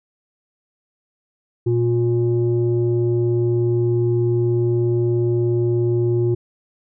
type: tone pair together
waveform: sine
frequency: 118.6 / 355.4 Hz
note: A#2 / F4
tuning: +30 / +30 cents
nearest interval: octave + perfect fifth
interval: 1900 cents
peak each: -17 dBFS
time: 1.66-6.35 s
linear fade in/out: 10 ms
effects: tanh soft clip ceiling -10 dBFS